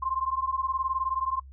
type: beating tone pair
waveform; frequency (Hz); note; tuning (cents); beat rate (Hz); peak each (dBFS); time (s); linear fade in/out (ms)
sine; 1046.5 / 1065.5; C6 / C6; 0 / +31; 19; -29; 0.02-1.4; 10
effects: noise-tail reverb RT60 0.1 s tail -25 dB re dry + added 67 Hz sine -44 dBFS peak until 1.52 s